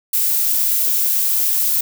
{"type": "noise", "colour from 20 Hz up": "violet", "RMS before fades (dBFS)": -17, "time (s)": [0.13, 1.81], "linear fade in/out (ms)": 5, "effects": []}